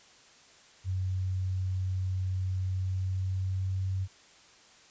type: tone with pitch glide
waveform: sine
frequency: 93.4 to 94.81 Hz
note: F#2 to F#2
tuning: +17 to +43 cents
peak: -28 dBFS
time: 0.84-4.08 s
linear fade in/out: 50 ms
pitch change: +26 cents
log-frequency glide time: 2.63-3.94 s
effects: white hiss -57 dBFS RMS until 4.9 s + resampled to 16000 Hz